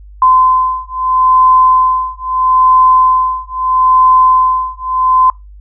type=beating tone pair; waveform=sine; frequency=1027 / 1027.77 Hz; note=C6 / C6; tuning=-33 / -31 cents; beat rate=0.77 Hz; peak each=-10 dBFS; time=0.22-5.3 s; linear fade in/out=2 ms; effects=noise-tail reverb RT60 0.2 s tail -23 dB re dry + added 50 Hz sine -32 dBFS peak until 5.6 s